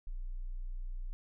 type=tone; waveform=sine; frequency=30 Hz; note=B0; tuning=49 cents flat; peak=-36 dBFS; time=0.07-1.13 s; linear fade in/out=0 ms; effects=none